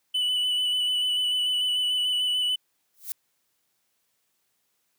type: tone with vibrato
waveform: triangle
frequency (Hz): 2981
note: F#7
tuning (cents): +12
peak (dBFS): -21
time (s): 0.14-2.56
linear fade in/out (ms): 10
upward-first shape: square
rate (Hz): 6.8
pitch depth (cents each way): 15
type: noise with exponential growth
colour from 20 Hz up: violet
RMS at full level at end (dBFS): -28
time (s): 2.94-3.12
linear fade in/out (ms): 0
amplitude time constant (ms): 37
effects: white hiss -73 dBFS RMS until 4.98 s + high-pass 80 Hz 12 dB/octave